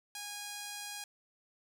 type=tone; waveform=5% pulse; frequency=822 Hz; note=G#5; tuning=18 cents flat; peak=-29 dBFS; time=0.15-1.04 s; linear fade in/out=2 ms; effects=none